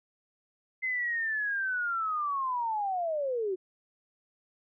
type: linear sweep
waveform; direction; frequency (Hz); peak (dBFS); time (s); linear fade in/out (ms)
sine; down; 2069 to 357.8; -28; 0.82-3.56; 20
effects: none